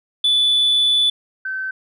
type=tone pair in turn; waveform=sine; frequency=3474 / 1537.2 Hz; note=A7 / G6; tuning=-23 / -34 cents; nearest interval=octave + major second; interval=1411 cents; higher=first; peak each=-11 / -22 dBFS; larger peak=first; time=0.24-1.1 / 1.45-1.71 s; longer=first; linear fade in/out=5 ms; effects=tanh soft clip ceiling -11 dBFS